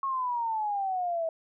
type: exponential sweep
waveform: sine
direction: down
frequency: 1100 to 643 Hz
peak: -27 dBFS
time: 0.03-1.29 s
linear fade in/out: 2 ms
effects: none